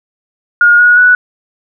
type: tone with pitch steps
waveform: sine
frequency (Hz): 1428 / 1452.1 / 1476.7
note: F6 / F#6 / F#6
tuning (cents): +38 / -33 / -4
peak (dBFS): -3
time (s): 0.61-1.15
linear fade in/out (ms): 2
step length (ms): 180
effects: none